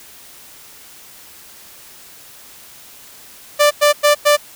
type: tone bursts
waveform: sawtooth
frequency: 589 Hz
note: D5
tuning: 5 cents sharp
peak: -5 dBFS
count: 4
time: 3.59-4.37 s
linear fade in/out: 20 ms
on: 120 ms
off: 100 ms
effects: white hiss -41 dBFS RMS until 4.55 s